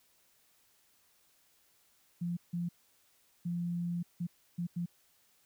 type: tone bursts at uneven times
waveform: sine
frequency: 173.1 Hz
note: F3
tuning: 15 cents flat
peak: -32 dBFS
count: 6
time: 2.21-2.37 / 2.53-2.69 / 3.45-4.03 / 4.2-4.27 / 4.58-4.67 / 4.76-4.86 s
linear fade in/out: 10 ms
effects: white hiss -69 dBFS RMS until 5.45 s